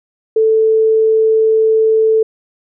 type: tone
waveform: sine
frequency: 441.1 Hz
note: A4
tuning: 4 cents sharp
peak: -8 dBFS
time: 0.36-2.23 s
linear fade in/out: 5 ms
effects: none